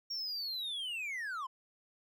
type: linear sweep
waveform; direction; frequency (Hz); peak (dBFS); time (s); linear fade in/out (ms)
triangle; down; 5588 to 992; -35; 0.1-1.47; 10
effects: none